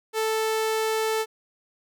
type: tone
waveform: sawtooth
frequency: 440 Hz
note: A4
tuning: in tune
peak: -19 dBFS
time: 0.13-1.26 s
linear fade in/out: 50 ms
effects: none